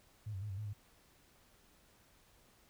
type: tone with pitch steps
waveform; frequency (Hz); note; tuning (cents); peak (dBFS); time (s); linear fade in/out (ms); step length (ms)
sine; 106.5 / 95 / 105.3 / 95.6 / 106.6 / 102.7; G#2 / F#2 / G#2 / G2 / G#2 / G#2; +44 / +46 / +24 / -43 / +46 / -19; -39; 0.26-0.734; 10; 79
effects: pink hiss -67 dBFS RMS until 2.69 s